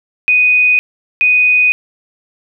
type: tone pair in turn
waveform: sine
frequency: 2489 / 2489 Hz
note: D#7 / D#7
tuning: 0 / 0 cents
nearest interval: unison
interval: 0 cents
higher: neither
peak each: -7 dBFS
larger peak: neither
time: 0.28-0.79 / 1.21-1.72 s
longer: neither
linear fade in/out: 0 ms
effects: none